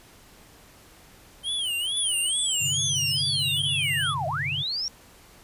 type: tone with vibrato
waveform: square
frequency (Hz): 3093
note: G7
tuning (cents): -24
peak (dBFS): -26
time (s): 1.43-4.15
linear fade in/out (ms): 50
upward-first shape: sine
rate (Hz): 2.3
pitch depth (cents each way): 190
type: linear two-way sweep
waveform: sine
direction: down then up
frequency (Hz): 9910 to 606 to 5660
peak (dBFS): -26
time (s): 1.97-4.88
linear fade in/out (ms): 0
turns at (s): 4.27
type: chord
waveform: sine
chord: G suspended fourth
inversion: none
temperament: equal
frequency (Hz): 98 / 130.81 / 146.83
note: G2 / C3 / D3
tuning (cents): 0 / 0 / 0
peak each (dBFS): -37 / -36 / -34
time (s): 2.6-4.64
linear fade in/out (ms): 20
effects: pink hiss -52 dBFS RMS until 5.43 s + resampled to 32000 Hz